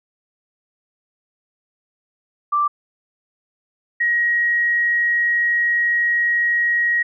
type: tone pair in turn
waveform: sine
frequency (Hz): 1174.7 / 1894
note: D6 / A#6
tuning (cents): 0 / +27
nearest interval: minor sixth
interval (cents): 827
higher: second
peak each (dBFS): -15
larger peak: neither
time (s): 2.52-2.68 / 4-7.03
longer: second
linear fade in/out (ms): 10
effects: none